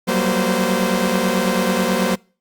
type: tone cluster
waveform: sawtooth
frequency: 183.7 / 192.9 / 233.4 / 517 Hz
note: F#3 / G3 / A#3 / C5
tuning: -12 / -28 / +2 / -21 cents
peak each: -18 dBFS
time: 0.07-2.16 s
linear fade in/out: 20 ms
effects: noise-tail reverb RT60 0.4 s tail -26 dB re dry + Opus 48 kbps